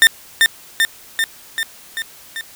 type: tone with echo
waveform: 30% pulse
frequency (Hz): 1807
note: A6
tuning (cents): +46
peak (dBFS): -3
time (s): 0.02-0.07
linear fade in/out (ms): 0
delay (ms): 390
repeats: 6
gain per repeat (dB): -3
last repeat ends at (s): 2.41
effects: white hiss -42 dBFS RMS until 2.55 s